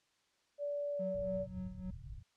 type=tone with pitch glide; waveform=sine; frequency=578 to 573 Hz; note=D5 to D5; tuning=-28 to -43 cents; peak=-35 dBFS; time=0.58-1.47 s; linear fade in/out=50 ms; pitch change=-15 cents; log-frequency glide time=0.92-1.05 s
type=tone with tremolo; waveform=triangle; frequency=185 Hz; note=F#3; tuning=in tune; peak=-37 dBFS; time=0.99-1.91 s; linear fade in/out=10 ms; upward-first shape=sine; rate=3.6 Hz; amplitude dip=75%
type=low-pass noise; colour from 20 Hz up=white; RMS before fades=-48 dBFS; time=1.14-2.23 s; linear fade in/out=20 ms; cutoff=130 Hz; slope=48 dB/octave
effects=white hiss -75 dBFS RMS until 2.36 s + low-pass 6000 Hz 12 dB/octave